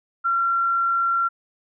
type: tone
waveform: sine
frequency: 1368 Hz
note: F6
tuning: 36 cents flat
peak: -18 dBFS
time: 0.24-1.29 s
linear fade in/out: 20 ms
effects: none